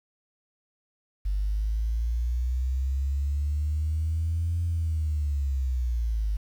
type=linear two-way sweep; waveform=sine; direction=up then down; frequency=48.53 to 85.8 to 50.5 Hz; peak=-23 dBFS; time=1.25-6.37 s; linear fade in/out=10 ms; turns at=4.63 s; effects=tanh soft clip ceiling -19 dBFS + 9-bit

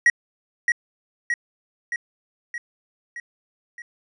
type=tone with echo; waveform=triangle; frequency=1905 Hz; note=A#6; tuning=37 cents sharp; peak=-10 dBFS; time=0.06-0.1 s; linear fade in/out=2 ms; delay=620 ms; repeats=6; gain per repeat=-4 dB; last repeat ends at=3.82 s; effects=resampled to 22050 Hz

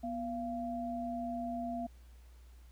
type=tone pair together; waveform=sine; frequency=242.9 / 687 Hz; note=B3 / F5; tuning=-29 / -29 cents; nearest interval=octave + tritone; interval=1800 cents; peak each=-38 / -38 dBFS; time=0.03-1.87 s; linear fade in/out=10 ms; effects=added 60 Hz sine -53 dBFS peak until 2.71 s + pink hiss -68 dBFS RMS until 2.71 s

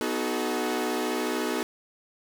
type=chord; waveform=sawtooth; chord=B dominant seventh; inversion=none; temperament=equal with one note detuned; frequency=246.9 / 311.1 / 370 / 429.5 Hz; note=B3 / D#4 / F#4 / A4; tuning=0 / 0 / 0 / -42 cents; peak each=-28 dBFS; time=0.01-1.63 s; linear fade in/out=0 ms; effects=none

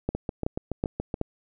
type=two click trains; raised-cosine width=2 ms; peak=-12 / -15 dBFS; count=4 / 8; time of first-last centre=0.09-1.214 / 0.15-1.142 s; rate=2.67 / 7.06 Hz; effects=none

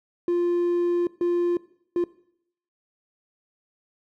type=tone bursts at uneven times; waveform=triangle; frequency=348.8 Hz; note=F4; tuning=2 cents flat; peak=-17 dBFS; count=3; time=0.28-1.07 / 1.21-1.57 / 1.96-2.04 s; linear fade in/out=2 ms; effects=noise-tail reverb RT60 0.7 s tail -21 dB re dry + tanh soft clip ceiling -14 dBFS

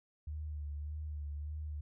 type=tone with vibrato; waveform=sine; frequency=74.7 Hz; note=D2; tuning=30 cents sharp; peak=-38 dBFS; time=0.27-1.81 s; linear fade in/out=5 ms; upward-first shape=sine; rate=1.7 Hz; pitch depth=43 cents each way; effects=none

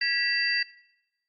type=tone cluster; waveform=sine; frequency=1650 / 1947 / 2686 / 4680 Hz; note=G#6 / B6 / E7 / D8; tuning=-12 / -25 / +32 / -7 cents; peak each=-33 / -27 / -33 / -28 dBFS; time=0.01-0.63 s; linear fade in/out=5 ms; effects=noise-tail reverb RT60 0.9 s tail -21 dB re dry + Opus 32 kbps

